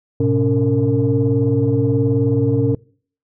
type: tone cluster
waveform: sine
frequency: 108.6 / 127.4 / 280.7 / 457.5 Hz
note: A2 / C3 / C#4 / A#4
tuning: -22 / -46 / +22 / -32 cents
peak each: -18 dBFS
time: 0.2-2.75 s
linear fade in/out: 5 ms
effects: noise-tail reverb RT60 0.5 s tail -25 dB re dry + tanh soft clip ceiling -6 dBFS